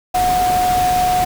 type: tone in noise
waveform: sine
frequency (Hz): 729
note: F#5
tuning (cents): -26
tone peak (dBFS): -13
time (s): 0.14-1.25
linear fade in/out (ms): 10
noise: pink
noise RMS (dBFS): -24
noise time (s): 0.14-1.25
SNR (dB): +8
effects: none